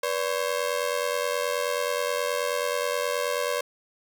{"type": "ring-modulated tone", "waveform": "sawtooth", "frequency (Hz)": 534, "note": "C5", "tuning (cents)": 35, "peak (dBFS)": -18, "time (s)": [0.03, 3.61], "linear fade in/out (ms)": 5, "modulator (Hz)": 44.7, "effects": []}